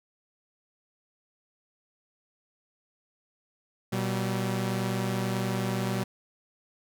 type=tone pair together; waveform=sawtooth; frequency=120.61 / 191.8 Hz; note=B2 / G3; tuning=-41 / -37 cents; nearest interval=minor sixth; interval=804 cents; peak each=-26 dBFS; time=3.92-6.04 s; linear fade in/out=10 ms; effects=none